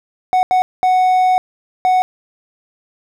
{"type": "tone bursts at uneven times", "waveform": "triangle", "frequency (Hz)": 740, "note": "F#5", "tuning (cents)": 0, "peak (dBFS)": -8, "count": 4, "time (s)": [[0.33, 0.43], [0.51, 0.62], [0.83, 1.38], [1.85, 2.02]], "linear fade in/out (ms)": 0, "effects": []}